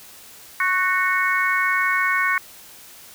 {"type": "harmonic tone with a mistuned harmonic", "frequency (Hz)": 367.3, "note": "F#4", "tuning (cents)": -13, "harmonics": [3, 4, 5, 6], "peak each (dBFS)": [-23, -23, -23, -23], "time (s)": [0.6, 2.38], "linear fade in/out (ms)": 2, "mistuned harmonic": 4, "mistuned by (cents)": 25, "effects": ["white hiss -44 dBFS RMS until 3.14 s"]}